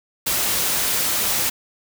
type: noise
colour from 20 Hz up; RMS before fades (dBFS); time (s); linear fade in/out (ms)
white; -21; 0.26-1.5; 10
effects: none